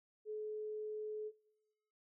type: tone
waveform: sine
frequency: 427.8 Hz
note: A4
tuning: 49 cents flat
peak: -40 dBFS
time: 0.25-1.32 s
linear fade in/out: 50 ms
effects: noise-tail reverb RT60 1.0 s tail -22 dB re dry